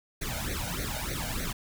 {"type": "noise with flanger", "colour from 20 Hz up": "pink", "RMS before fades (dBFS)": -33, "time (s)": [0.21, 1.53], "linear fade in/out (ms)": 10, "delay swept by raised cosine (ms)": [0.48, 1.37], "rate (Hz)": 3.3, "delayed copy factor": 1, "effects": []}